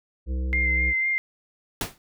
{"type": "harmonic tone", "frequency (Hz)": 64.1, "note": "C2", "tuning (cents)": -35, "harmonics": [1, 3, 5, 7, 8], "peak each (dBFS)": [-24, -39, -40, -47, -46], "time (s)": [0.26, 0.94], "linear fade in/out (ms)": 50}
{"type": "tone with vibrato", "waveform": "sine", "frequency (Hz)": 2093, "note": "C7", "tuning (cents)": 0, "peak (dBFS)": -21, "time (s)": [0.53, 1.18], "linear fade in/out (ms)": 0, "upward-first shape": "sine", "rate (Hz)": 4, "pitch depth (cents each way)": 19}
{"type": "noise with exponential decay", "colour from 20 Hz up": "pink", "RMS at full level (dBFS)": -24, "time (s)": [1.81, 1.98], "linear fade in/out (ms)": 1, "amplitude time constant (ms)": 36}
{"effects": []}